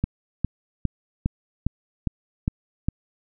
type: click train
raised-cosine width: 5 ms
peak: -9 dBFS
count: 8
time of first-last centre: 0.04-2.886 s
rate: 2.46 Hz
effects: none